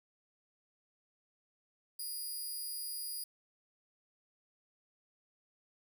5% pulse tone, 4880 Hz, D#8, 34 cents flat, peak -32 dBFS, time 1.99-3.24 s, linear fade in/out 5 ms, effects none

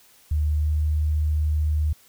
sine tone with pitch glide, 75.6 to 76.3 Hz, D#2 to D#2, -49 to -33 cents, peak -19 dBFS, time 0.31-1.93 s, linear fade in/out 5 ms, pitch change +16 cents, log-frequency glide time 0.62-0.69 s, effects white hiss -55 dBFS RMS until 2.08 s

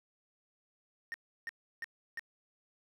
triangle tone bursts, 1841 Hz, A#6, 22 cents flat, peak -35 dBFS, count 4, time 1.12-2.194 s, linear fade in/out 0 ms, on 21 ms, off 330 ms, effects none

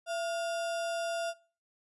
sine tone with sample-and-hold, 674 Hz, E5, 38 cents sharp, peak -31 dBFS, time 0.06-1.34 s, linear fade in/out 50 ms, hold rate 2100 Hz, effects noise-tail reverb RT60 0.4 s tail -21 dB re dry + resampled to 24000 Hz

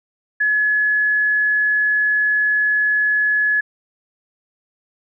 sine tone, 1700 Hz, G#6, 40 cents sharp, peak -14 dBFS, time 0.4-3.61 s, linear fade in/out 10 ms, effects none

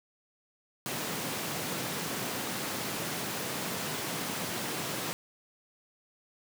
pink high-pass noise, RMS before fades -35 dBFS, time 0.86-5.13 s, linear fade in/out 0 ms, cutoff 130 Hz, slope 24 dB/octave, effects none

